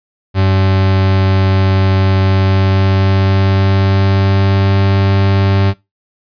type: tone with pitch glide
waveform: 40% pulse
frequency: 95.8 to 97.7 Hz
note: G2 to G2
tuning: -39 to -5 cents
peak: -8 dBFS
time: 0.34-5.74 s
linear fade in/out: 50 ms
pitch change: +34 cents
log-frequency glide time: 2.2-4.81 s
effects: noise-tail reverb RT60 0.2 s tail -19 dB re dry + resampled to 11025 Hz